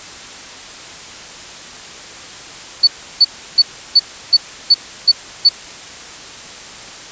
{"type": "tone bursts", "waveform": "sine", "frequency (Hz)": 4480, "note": "C#8", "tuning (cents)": 18, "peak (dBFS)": -4, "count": 8, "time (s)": [2.83, 5.492], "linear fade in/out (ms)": 10, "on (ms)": 44, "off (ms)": 330, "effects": ["white hiss -33 dBFS RMS until 7.11 s", "resampled to 16000 Hz"]}